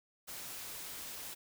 white noise, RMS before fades -45 dBFS, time 0.27-1.35 s, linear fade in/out 20 ms, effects none

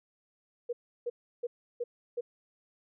sine tone bursts, 480.2 Hz, B4, 49 cents flat, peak -30 dBFS, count 5, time 0.69-2.21 s, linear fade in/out 10 ms, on 40 ms, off 330 ms, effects none

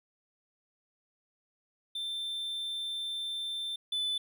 triangle tone pair in turn, 3560 / 3501 Hz, A7 / A7, +20 / -9 cents, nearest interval unison, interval 29 cents, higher first, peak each -32 / -28 dBFS, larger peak second, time 1.95-3.76 / 3.92-4.18 s, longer first, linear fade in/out 5 ms, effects none

